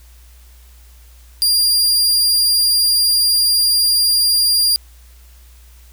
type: tone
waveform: sawtooth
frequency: 4796 Hz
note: D8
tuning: 36 cents sharp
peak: -9 dBFS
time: 1.42-4.76 s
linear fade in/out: 0 ms
effects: added 60 Hz sine -41 dBFS peak until 5.92 s + white hiss -51 dBFS RMS until 5.92 s